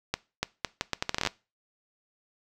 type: accelerating click train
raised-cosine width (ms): 0.2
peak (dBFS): -9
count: 14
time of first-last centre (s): 0.14-1.272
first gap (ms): 290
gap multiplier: 0.75
effects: noise-tail reverb RT60 0.3 s tail -21 dB re dry